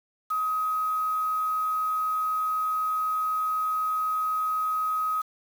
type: tone with quantisation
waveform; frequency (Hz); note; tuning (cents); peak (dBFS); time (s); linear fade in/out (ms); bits
sine; 1264; D#6; +27; -24; 0.3-5.22; 10; 7
effects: none